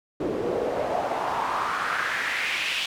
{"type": "noise with band-pass filter sweep", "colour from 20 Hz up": "pink", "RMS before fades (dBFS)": -27, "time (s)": [0.2, 2.86], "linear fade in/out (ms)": 5, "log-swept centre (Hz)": [360, 3000], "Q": 3.1, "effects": []}